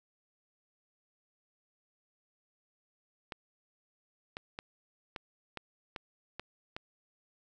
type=clicks; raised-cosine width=0.3 ms; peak=-23 dBFS; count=8; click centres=3.322 / 4.369 / 4.589 / 5.162 / 5.573 / 5.962 / 6.396 / 6.765 s; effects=none